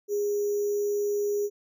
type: tone with sample-and-hold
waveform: sine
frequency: 410.6 Hz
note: G#4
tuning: 20 cents flat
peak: -24 dBFS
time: 0.08-1.5 s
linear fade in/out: 50 ms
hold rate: 6300 Hz
effects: none